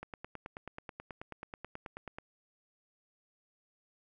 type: click train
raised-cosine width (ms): 0.5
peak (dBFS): -27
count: 21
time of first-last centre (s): 0.03-2.185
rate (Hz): 9.28
effects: none